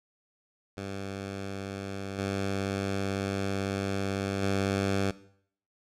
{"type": "tone with level steps", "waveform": "10% pulse", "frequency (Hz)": 98, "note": "G2", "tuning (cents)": 0, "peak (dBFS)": [-27, -21, -18], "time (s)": [0.77, 5.11], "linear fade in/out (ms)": 5, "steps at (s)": [2.18, 4.42], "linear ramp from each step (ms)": 10, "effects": ["noise-tail reverb RT60 0.6 s tail -17 dB re dry", "low-pass 8000 Hz 12 dB/octave"]}